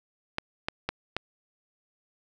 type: clicks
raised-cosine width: 0.3 ms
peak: -12 dBFS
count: 4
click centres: 0.384 / 0.685 / 0.89 / 1.166 s
effects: none